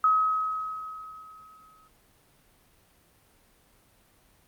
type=tone with exponential decay; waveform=sine; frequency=1274 Hz; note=D#6; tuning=41 cents sharp; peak=-17 dBFS; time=0.04-1.88 s; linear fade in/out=2 ms; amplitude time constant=400 ms; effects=pink hiss -62 dBFS RMS until 4.47 s + Opus 32 kbps